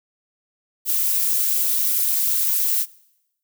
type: noise with amplitude modulation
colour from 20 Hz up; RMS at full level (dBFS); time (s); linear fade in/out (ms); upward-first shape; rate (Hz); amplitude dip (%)
violet; -17; 0.85-2.86; 50; sine; 224; 70
effects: noise-tail reverb RT60 0.9 s tail -23 dB re dry